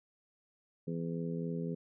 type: harmonic tone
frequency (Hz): 83.7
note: E2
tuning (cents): +27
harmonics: 2 / 3 / 4 / 5 / 6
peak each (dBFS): -36 / -41 / -49 / -42 / -46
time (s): 0.87-1.75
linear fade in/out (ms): 10
effects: none